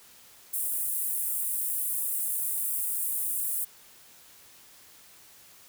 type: high-pass noise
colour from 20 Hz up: pink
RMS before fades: -30 dBFS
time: 0.53-3.65 s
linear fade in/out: 10 ms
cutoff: 8900 Hz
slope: 48 dB/octave
effects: white hiss -54 dBFS RMS until 5.68 s